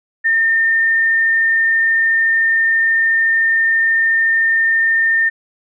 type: tone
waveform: sine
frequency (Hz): 1813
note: A#6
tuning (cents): -49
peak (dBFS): -11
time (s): 0.24-5.3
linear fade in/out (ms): 20
effects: none